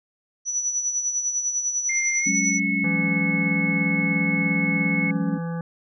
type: tone with tremolo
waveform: sine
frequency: 5920 Hz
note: F#8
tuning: in tune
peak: -20 dBFS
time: 0.45-2.6 s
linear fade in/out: 50 ms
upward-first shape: sine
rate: 10 Hz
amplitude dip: 55%
type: tone with pitch glide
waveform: sine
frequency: 2109 to 2193 Hz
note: C7 to C#7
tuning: +13 to -19 cents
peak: -23 dBFS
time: 1.89-5.11 s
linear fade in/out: 5 ms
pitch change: +68 cents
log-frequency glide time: 2.19-2.29 s
type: chord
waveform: sine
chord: F# suspended second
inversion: none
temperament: just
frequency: 185 / 208.1 / 277.5 Hz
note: F#3 / G#3 / C#4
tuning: 0 / +4 / +2 cents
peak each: -27 dBFS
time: 2.26-5.38 s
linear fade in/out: 10 ms
type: harmonic tone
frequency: 167.9 Hz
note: E3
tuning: 32 cents sharp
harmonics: 1 / 3 / 5 / 7 / 9 / 10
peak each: -26 / -36 / -40 / -43 / -45 / -46 dBFS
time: 2.84-5.61 s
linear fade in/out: 2 ms
effects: none